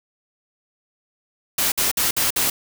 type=noise bursts; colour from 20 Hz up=white; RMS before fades=-20 dBFS; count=5; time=1.58-2.5 s; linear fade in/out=5 ms; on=140 ms; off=55 ms; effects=none